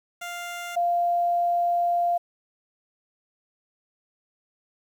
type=tone pair in turn; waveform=15% pulse / sine; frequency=698.5 / 695.8 Hz; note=F5 / F5; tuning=0 / -7 cents; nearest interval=unison; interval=7 cents; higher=first; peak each=-26 / -20 dBFS; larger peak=second; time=0.21-0.76 / 0.76-2.18 s; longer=second; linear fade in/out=10 ms; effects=9-bit